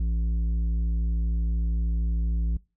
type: tone with tanh clipping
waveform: sine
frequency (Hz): 56.5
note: A1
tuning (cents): +47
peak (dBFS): -24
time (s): 0-2.57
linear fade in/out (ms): 5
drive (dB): 8
effects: noise-tail reverb RT60 0.3 s tail -23 dB re dry